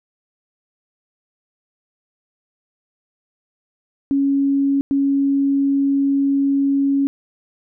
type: tone bursts at uneven times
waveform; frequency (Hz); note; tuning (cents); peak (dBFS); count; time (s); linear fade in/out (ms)
sine; 277.2; C#4; 0; -14; 2; 4.11-4.81 / 4.91-7.07; 0
effects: none